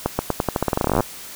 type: accelerating click train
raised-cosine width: 1 ms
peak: -4 dBFS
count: 22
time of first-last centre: 0.06-1.006 s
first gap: 130 ms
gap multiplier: 0.87
effects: white hiss -37 dBFS RMS until 1.35 s